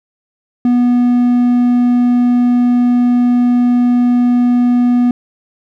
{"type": "tone", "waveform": "triangle", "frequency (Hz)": 244.2, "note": "B3", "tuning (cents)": -19, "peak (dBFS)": -6, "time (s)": [0.65, 5.11], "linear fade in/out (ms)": 2, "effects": []}